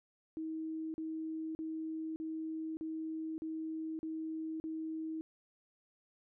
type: tone bursts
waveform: sine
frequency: 318.4 Hz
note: D#4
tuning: 40 cents sharp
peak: -37 dBFS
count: 8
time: 0.37-5.21 s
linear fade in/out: 0 ms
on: 570 ms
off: 40 ms
effects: none